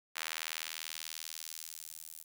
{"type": "tone with high-pass filter sweep", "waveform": "sawtooth", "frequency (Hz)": 80.2, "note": "E2", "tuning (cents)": -47, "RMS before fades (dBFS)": -44, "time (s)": [0.15, 2.24], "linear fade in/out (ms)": 20, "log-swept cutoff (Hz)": [1700, 10000], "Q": 0.86, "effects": []}